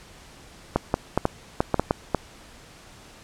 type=clicks; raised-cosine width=1 ms; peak=-5 dBFS; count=9; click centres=0.76 / 0.941 / 1.176 / 1.254 / 1.605 / 1.743 / 1.796 / 1.909 / 2.147 s; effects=pink hiss -48 dBFS RMS until 3.23 s + low-pass 9000 Hz 12 dB/octave